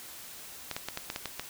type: clicks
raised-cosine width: 0.2 ms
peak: -16 dBFS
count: 8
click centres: 0.713 / 0.765 / 0.886 / 0.974 / 1.101 / 1.161 / 1.257 / 1.396 s
effects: white hiss -46 dBFS RMS until 1.49 s